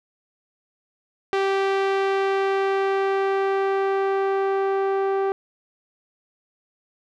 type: tone with low-pass filter sweep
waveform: sawtooth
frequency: 390 Hz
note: G4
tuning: 9 cents flat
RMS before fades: -22 dBFS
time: 1.33-5.32 s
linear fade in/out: 0 ms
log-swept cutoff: 3300 to 1100 Hz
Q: 0.73
effects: none